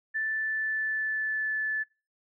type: tone with pitch glide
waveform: sine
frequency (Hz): 1760 to 1739.8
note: A6 to A6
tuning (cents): 0 to -20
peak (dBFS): -27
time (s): 0.14-1.84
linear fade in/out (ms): 20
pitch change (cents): -20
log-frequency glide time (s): 0.3-1.54
effects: noise-tail reverb RT60 0.3 s tail -20 dB re dry